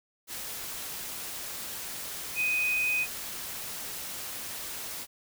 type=tone in noise; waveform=sine; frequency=2500 Hz; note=D#7; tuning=8 cents sharp; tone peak=-25 dBFS; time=2.35-3.07 s; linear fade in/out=50 ms; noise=white; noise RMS=-38 dBFS; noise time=0.27-5.07 s; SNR=+10 dB; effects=none